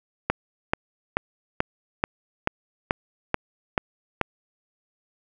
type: click train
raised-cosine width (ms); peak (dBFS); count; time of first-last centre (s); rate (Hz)
0.5; -5; 10; 0.3-4.213; 2.3
effects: none